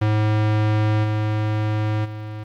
square tone with level steps, 107.1 Hz, A2, 46 cents flat, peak -17 / -20 / -30 dBFS, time 0.01-2.44 s, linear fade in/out 10 ms, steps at 1.03 / 2.04 s, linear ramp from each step 20 ms, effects low-pass 3000 Hz 12 dB/octave + 9-bit

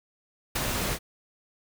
pink noise with ADSR envelope, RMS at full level -26 dBFS, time 0.55-0.99 s, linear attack 8 ms, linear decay 28 ms, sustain -3 dB, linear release 61 ms, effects none

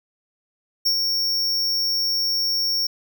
square tone with ADSR envelope, 5500 Hz, F8, 27 cents flat, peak -16 dBFS, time 0.85-2.87 s, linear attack 16 ms, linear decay 80 ms, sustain -4 dB, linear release 5 ms, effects none

